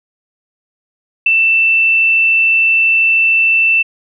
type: tone with ADSR envelope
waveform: sine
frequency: 2667 Hz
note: E7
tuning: 20 cents sharp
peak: -5 dBFS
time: 1.26-3.83 s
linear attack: 6 ms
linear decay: 8 ms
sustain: -3 dB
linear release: 16 ms
effects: none